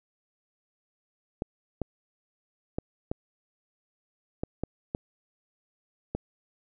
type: clicks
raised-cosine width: 2 ms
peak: -16 dBFS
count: 8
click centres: 1.421 / 1.817 / 2.785 / 3.115 / 4.435 / 4.636 / 4.949 / 6.15 s
effects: none